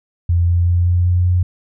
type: tone with pitch steps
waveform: sine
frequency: 86.1 / 86.85 / 87.61 / 88.37 / 89.14 / 89.91 Hz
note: F2 / F2 / F2 / F2 / F2 / F#2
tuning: -24 / -9 / +6 / +21 / +36 / -49 cents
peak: -11 dBFS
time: 0.29-1.43 s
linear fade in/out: 5 ms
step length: 190 ms
effects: none